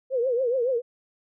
sine tone with vibrato, 498.5 Hz, B4, 16 cents sharp, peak -21 dBFS, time 0.1-0.82 s, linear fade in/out 50 ms, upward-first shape triangle, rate 7.1 Hz, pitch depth 160 cents each way, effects none

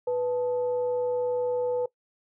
sine tone with frequency modulation, 493.9 Hz, B4, in tune, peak -23 dBFS, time 0.07-1.86 s, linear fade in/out 5 ms, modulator 382 Hz, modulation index 0.39, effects noise-tail reverb RT60 0.1 s tail -20 dB re dry + high-pass 300 Hz 12 dB/octave

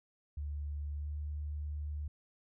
sine tone with pitch glide, 73.1 to 74.29 Hz, D2 to D2, -7 to +20 cents, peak -36 dBFS, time 0.37-2.08 s, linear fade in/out 5 ms, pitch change +27 cents, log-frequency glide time 0.97-1.09 s, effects none

